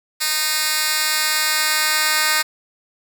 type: tone with high-pass filter sweep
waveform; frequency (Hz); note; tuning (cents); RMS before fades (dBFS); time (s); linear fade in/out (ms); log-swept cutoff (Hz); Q
10% pulse; 308.6; D#4; -14; -19; 0.2-2.43; 20; 3200 to 1900; 0.72
effects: none